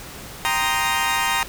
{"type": "chord", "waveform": "20% pulse", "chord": "C minor seventh", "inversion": "second", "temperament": "equal", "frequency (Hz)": [784, 932.3, 1046.5, 1244.5], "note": ["G5", "Bb5", "C6", "Eb6"], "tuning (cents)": [0, 0, 0, 0], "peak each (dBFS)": [-22, -17, -22, -21], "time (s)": [0.45, 1.43], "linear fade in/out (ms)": 0, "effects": ["pink hiss -37 dBFS RMS until 1.48 s"]}